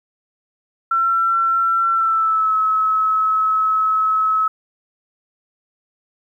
sine tone with pitch glide, 1351 to 1290.7 Hz, E6 to E6, +42 to -37 cents, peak -14 dBFS, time 0.91-4.48 s, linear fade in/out 5 ms, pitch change -79 cents, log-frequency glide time 1.9-2.55 s, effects 9-bit

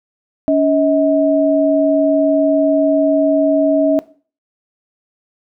sine tone pair together, 283.8 / 636.6 Hz, C#4 / D#5, +41 / +39 cents, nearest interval octave + major second, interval 1398 cents, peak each -13 dBFS, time 0.48-3.99 s, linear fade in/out 0 ms, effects noise-tail reverb RT60 0.4 s tail -18 dB re dry

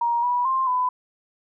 sine tone with pitch steps, 943 / 977 / 1053 / 1002 Hz, A#5 / B5 / C6 / B5, +20 / -19 / +11 / +25 cents, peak -19 dBFS, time 0.01-0.89 s, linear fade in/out 5 ms, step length 220 ms, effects none

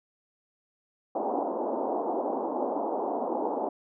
white band-pass noise, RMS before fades -30 dBFS, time 1.15-3.69 s, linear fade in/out 5 ms, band 240 to 900 Hz, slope 48 dB/octave, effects none

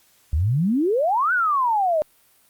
sine exponential two-way sweep, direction up then down, 69.3 to 1532 to 595 Hz, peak -17 dBFS, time 0.33-2.02 s, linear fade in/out 0 ms, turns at 1.33 s, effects white hiss -58 dBFS RMS until 2.49 s + Opus 48 kbps

